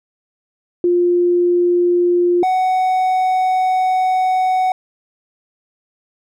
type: tone pair in turn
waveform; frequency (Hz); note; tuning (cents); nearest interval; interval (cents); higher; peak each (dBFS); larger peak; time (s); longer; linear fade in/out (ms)
sine / triangle; 351.7 / 745.2; F4 / F#5; +12 / +12; octave + minor second; 1300; second; -11; neither; 0.84-2.43 / 2.43-4.72; second; 2
effects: none